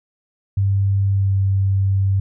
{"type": "tone with pitch glide", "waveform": "sine", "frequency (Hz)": [98.5, 97.26], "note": ["G2", "G2"], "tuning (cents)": [9, -13], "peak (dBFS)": -14, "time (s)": [0.57, 2.2], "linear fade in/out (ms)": 5, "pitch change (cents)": -22, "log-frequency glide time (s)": [1.1, 1.35], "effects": []}